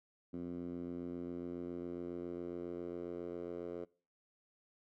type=tone with band-pass filter sweep; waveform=10% pulse; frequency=87.31 Hz; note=F2; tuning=in tune; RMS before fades=-43 dBFS; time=0.33-3.85 s; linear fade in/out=10 ms; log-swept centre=250 to 440 Hz; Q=2.2; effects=noise-tail reverb RT60 0.4 s tail -23 dB re dry